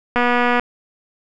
click train, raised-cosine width 0.5 ms, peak -3 dBFS, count 107, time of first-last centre 0.16-0.596 s, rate 243 Hz, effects none

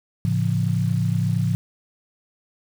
sine chord, A augmented, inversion none, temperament equal with one note detuned, 110 / 138.59 / 171.71 Hz, A2 / C#3 / E#3, 0 / 0 / -29 cents, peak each -22 / -24 / -23 dBFS, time 0.25-1.55 s, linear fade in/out 0 ms, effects 7-bit

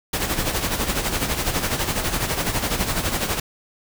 pink noise with tremolo, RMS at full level -21 dBFS, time 0.13-3.4 s, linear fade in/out 5 ms, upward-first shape sine, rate 12 Hz, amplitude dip 60%, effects none

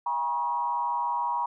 sine tone with frequency modulation, 957 Hz, A#5, 45 cents sharp, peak -25 dBFS, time 0.06-1.46 s, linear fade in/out 5 ms, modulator 141 Hz, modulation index 0.77, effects none

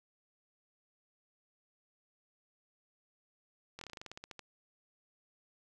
slowing click train, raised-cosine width 0.2 ms, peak -28 dBFS, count 14, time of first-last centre 3.79-4.393 s, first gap 23 ms, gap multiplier 1.11, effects none

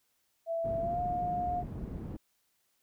sine tone with pitch glide, 664 to 711.7 Hz, E5 to F5, +12 to +33 cents, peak -30 dBFS, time 0.46-1.64 s, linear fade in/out 50 ms, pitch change +121 cents, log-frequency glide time 0.78-1.01 s
white low-pass noise, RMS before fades -40 dBFS, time 0.64-2.17 s, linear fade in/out 10 ms, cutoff 200 Hz, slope 12 dB/octave
effects white hiss -75 dBFS RMS until 2.82 s

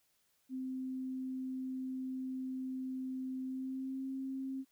sine tone with pitch glide, 259.8 to 266.2 Hz, C4 to C4, -12 to +30 cents, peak -37 dBFS, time 0.49-4.65 s, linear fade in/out 50 ms, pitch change +42 cents, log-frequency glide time 3.43-4.05 s, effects white hiss -75 dBFS RMS until 4.71 s

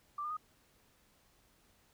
sine tone with pitch steps, 1174.7 / 1209.1 / 1244.6 Hz, D6 / D#6 / D#6, 0 / -50 / 0 cents, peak -36 dBFS, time 0.18-0.369 s, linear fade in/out 5 ms, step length 63 ms, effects pink hiss -69 dBFS RMS until 1.93 s

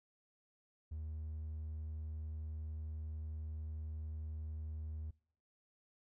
triangle tone, 77.78 Hz, D#2, in tune, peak -38 dBFS, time 0.91-5.11 s, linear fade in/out 10 ms, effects noise-tail reverb RT60 0.6 s tail -26 dB re dry + tanh soft clip ceiling -35 dBFS

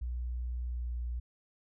sine tone with pitch glide, 60.8 to 59.93 Hz, B1 to A#1, -26 to +49 cents, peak -33 dBFS, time 0.01-1.2 s, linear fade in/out 10 ms, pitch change -25 cents, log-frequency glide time 0.67-0.92 s, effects none

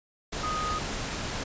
sine tone in noise, 1244.5 Hz, D#6, in tune, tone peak -29 dBFS, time 0.43-0.79 s, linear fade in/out 10 ms, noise pink, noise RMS -33 dBFS, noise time 0.32-1.44 s, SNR +1 dB, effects resampled to 16000 Hz

